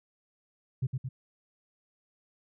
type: tone with echo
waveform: sine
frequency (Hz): 129.9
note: C3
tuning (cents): -12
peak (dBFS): -24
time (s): 0.82-0.87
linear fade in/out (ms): 10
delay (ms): 110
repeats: 2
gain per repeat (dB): -4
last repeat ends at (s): 1.09
effects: tanh soft clip ceiling -23 dBFS